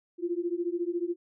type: beating tone pair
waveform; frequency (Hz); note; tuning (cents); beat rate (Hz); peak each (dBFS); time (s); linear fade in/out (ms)
sine; 340 / 354; F4 / F4; -46 / +23; 14; -31; 0.18-1.16; 50
effects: none